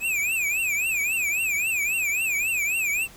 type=tone with vibrato; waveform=square; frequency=2489 Hz; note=D#7; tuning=in tune; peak=-23 dBFS; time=0-3.08 s; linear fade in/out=50 ms; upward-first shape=triangle; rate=3.7 Hz; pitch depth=190 cents each way; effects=pink hiss -48 dBFS RMS until 3.16 s